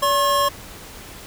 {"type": "tone pair together", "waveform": "square", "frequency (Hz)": [572, 1079.8], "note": ["D5", "C#6"], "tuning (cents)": [-46, -46], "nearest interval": "major seventh", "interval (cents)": 1100, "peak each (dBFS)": [-22, -18], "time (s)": [0.02, 0.49], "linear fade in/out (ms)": 10, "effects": ["pink hiss -39 dBFS RMS until 1.26 s"]}